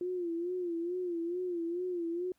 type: tone with vibrato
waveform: sine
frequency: 349.2 Hz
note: F4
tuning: in tune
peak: -32 dBFS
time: 0.01-2.32 s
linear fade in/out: 2 ms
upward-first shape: sine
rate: 2.3 Hz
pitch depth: 83 cents each way
effects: pink hiss -75 dBFS RMS until 2.38 s